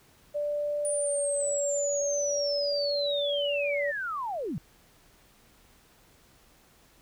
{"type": "tone with pitch glide", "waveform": "sine", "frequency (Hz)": [587.3, 574.2], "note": ["D5", "D5"], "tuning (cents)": [0, -39], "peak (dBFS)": -27, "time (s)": [0.34, 3.92], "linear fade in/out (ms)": 20, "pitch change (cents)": -39, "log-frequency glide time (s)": [0.85, 1.12]}
{"type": "linear sweep", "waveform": "sine", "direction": "down", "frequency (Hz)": [9500, 122.5], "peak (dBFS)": -30, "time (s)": [0.85, 4.58], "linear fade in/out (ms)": 0}
{"effects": ["pink hiss -60 dBFS RMS until 7.01 s"]}